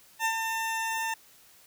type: tone with ADSR envelope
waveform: 20% pulse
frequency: 899 Hz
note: A5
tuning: 37 cents sharp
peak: -19 dBFS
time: 0.19-1.14 s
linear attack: 61 ms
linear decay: 75 ms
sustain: -5 dB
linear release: 4 ms
effects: white hiss -57 dBFS RMS until 1.66 s